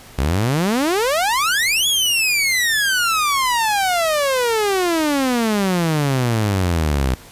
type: exponential two-way sweep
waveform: sawtooth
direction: up then down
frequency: 61.74 to 3419 to 61.74 Hz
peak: -12 dBFS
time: 0.18-7.15 s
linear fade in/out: 10 ms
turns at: 1.87 s
effects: pink hiss -42 dBFS RMS until 7.31 s + resampled to 32000 Hz